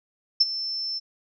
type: tone with ADSR envelope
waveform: sine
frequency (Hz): 5320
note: E8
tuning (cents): +15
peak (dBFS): -12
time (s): 0.4-1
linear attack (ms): 10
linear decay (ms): 31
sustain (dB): -15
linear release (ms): 26
effects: none